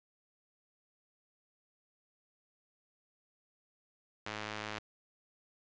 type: tone with band-pass filter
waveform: sawtooth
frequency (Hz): 106.6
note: G#2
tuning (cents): +46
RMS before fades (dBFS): -42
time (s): 4.26-4.79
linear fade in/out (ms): 5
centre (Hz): 2200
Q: 0.67
effects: resampled to 16000 Hz + 10-bit